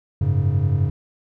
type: chord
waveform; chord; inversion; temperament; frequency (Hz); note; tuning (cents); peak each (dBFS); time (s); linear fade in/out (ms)
triangle; F# suspended second; none; equal; 92.5 / 103.83 / 138.59; F#2 / G#2 / C#3; 0 / 0 / 0; -19; 0.21-0.9; 5
effects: none